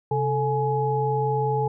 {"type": "tone cluster", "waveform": "sine", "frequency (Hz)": [134, 437.4, 841], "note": ["C3", "A4", "G#5"], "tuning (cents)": [42, -10, 22], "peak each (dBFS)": -25, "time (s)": [0.11, 1.68], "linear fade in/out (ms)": 5, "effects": []}